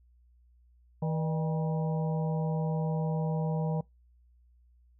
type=harmonic tone with a mistuned harmonic; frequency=160 Hz; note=D#3; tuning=49 cents sharp; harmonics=1 / 3 / 4 / 5 / 6; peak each=-28 / -38 / -40 / -42 / -44 dBFS; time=1.02-3.81 s; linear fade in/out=5 ms; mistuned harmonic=4; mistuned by=-92 cents; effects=noise-tail reverb RT60 0.2 s tail -25 dB re dry + added 60 Hz sine -59 dBFS peak until 4.99 s